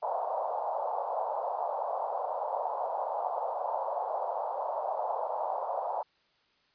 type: band-pass noise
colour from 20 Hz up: white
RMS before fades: -33 dBFS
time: 0.02-6.03 s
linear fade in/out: 10 ms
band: 550 to 940 Hz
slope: 48 dB/octave
effects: white hiss -69 dBFS RMS until 6.74 s + resampled to 11025 Hz